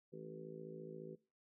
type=harmonic tone with a mistuned harmonic; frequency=54.5 Hz; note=A1; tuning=16 cents flat; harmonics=3 / 4 / 5 / 6 / 7 / 8 / 9; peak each=-54 / -58 / -59 / -62 / -51 / -58 / -55 dBFS; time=0.12-1.16 s; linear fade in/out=20 ms; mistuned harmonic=3; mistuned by=-24 cents; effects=noise-tail reverb RT60 0.3 s tail -20 dB re dry